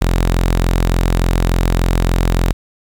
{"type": "tone", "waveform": "sawtooth", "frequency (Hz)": 43.45, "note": "F1", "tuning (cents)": -8, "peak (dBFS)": -8, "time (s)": [0.01, 2.53], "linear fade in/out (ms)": 10, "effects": ["8-bit"]}